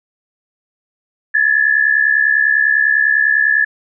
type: tone pair together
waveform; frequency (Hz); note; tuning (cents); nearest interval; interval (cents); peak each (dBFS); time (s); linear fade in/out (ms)
sine; 1690 / 1760; G#6 / A6; +30 / 0; minor second; 70; -13; 1.34-3.65; 10
effects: none